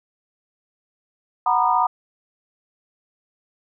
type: chord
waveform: sine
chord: B major seventh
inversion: second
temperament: equal with one note detuned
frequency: 740 / 932.3 / 987.8 / 1221 Hz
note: F#5 / A#5 / B5 / D#6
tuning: 0 / 0 / 0 / -33 cents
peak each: -22 / -20 / -21 / -22 dBFS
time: 1.46-1.87 s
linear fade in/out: 5 ms
effects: none